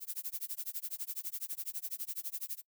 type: noise with tremolo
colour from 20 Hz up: violet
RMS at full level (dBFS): -37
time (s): 0-2.62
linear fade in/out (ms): 50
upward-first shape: sine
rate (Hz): 12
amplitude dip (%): 100
effects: noise-tail reverb RT60 0.1 s tail -25 dB re dry